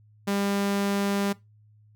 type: tone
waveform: sawtooth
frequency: 200 Hz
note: G3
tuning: 35 cents sharp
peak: -20 dBFS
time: 0.27-1.33 s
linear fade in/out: 10 ms
effects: noise-tail reverb RT60 0.2 s tail -20 dB re dry + added 106 Hz sine -54 dBFS peak until 1.95 s